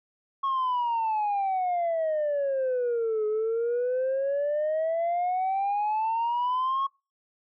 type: exponential two-way sweep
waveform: sine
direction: down then up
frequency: 1100 to 423.4 to 1100 Hz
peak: -22 dBFS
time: 0.43-6.87 s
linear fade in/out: 10 ms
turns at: 3.26 s
effects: noise-tail reverb RT60 0.3 s tail -26 dB re dry + tanh soft clip ceiling -22 dBFS